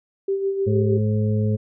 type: tone with tremolo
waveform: sine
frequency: 391.2 Hz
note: G4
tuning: 4 cents flat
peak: -18 dBFS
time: 0.28-0.98 s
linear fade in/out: 5 ms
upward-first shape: sine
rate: 6.5 Hz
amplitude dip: 50%
type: harmonic tone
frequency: 106.7 Hz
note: G#2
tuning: 47 cents sharp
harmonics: 1 / 2 / 4 / 5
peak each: -19 / -24 / -29 / -33 dBFS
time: 0.66-1.57 s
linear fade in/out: 20 ms
effects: none